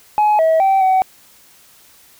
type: tone with pitch steps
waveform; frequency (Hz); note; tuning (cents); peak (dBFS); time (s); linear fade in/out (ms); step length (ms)
sine; 844 / 644 / 774 / 755; G#5 / E5 / G5 / F#5; +28 / -41 / -22 / +35; -8; 0.18-1.02; 0; 210
effects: tanh soft clip ceiling -9 dBFS + white hiss -48 dBFS RMS until 2.19 s